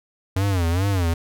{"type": "tone with vibrato", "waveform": "square", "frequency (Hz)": 91.4, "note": "F#2", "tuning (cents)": -21, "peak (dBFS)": -19, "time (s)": [0.36, 1.14], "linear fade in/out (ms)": 5, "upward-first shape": "sine", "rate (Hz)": 2.4, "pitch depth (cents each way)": 170, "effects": []}